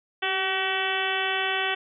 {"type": "harmonic tone with a mistuned harmonic", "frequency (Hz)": 380.1, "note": "F#4", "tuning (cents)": 47, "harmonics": [1, 2, 3, 4, 5, 6, 7, 8, 9], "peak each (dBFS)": [-33, -31, -35, -31, -31, -35, -32, -32, -35], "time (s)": [0.22, 1.75], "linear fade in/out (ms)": 10, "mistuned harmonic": 1, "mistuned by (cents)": 26, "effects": []}